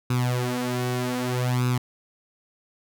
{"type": "tone with flanger", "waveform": "sawtooth", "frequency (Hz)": 124.5, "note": "B2", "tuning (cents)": 14, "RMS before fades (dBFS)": -25, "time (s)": [0.1, 1.78], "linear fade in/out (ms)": 5, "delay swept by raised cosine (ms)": [0.78, 5.38], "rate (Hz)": 0.64, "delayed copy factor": 0.8, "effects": []}